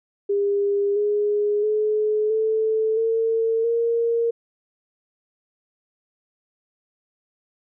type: tone with pitch steps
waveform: sine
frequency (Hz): 403.3 / 414.9 / 426.8 / 439 / 451.6 / 464.6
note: G4 / G#4 / G#4 / A4 / A4 / A#4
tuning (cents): +49 / -2 / +47 / -4 / +45 / -6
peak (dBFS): -18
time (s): 0.29-4.31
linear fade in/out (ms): 10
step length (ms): 670
effects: none